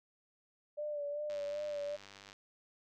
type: tone with vibrato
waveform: sine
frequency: 587.3 Hz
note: D5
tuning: in tune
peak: -36 dBFS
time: 0.77-1.97 s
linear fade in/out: 20 ms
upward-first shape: sine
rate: 2.6 Hz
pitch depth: 37 cents each way
type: click train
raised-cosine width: 0.2 ms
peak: -35 dBFS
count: 103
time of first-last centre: 1.3-2.329 s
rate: 99.1 Hz
effects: none